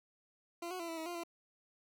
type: tone with pitch steps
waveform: 20% pulse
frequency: 342.2 / 367.6 / 337.4 / 329 / 320.6 / 349 / 339.5 Hz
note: F4 / F#4 / E4 / E4 / E4 / F4 / F4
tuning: -35 / -11 / +40 / -3 / -48 / -1 / -49 cents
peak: -35 dBFS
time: 0.62-1.236 s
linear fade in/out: 5 ms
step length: 88 ms
effects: none